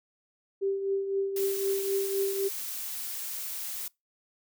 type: tone with tremolo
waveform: sine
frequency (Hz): 392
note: G4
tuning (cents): 0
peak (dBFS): -24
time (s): 0.61-2.49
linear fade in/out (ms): 20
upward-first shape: triangle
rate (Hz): 3.9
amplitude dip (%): 60
type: noise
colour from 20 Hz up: blue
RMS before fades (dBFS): -36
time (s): 1.36-3.88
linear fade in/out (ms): 5
effects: noise-tail reverb RT60 0.2 s tail -24 dB re dry